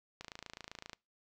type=click train; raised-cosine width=0.2 ms; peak=-27 dBFS; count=21; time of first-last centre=0.21-0.932 s; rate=27.7 Hz; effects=noise-tail reverb RT60 0.3 s tail -26 dB re dry